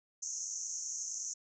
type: band-pass noise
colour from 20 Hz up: white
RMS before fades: -40 dBFS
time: 0.22-1.34 s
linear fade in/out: 10 ms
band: 5900 to 6800 Hz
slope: 96 dB/octave
effects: none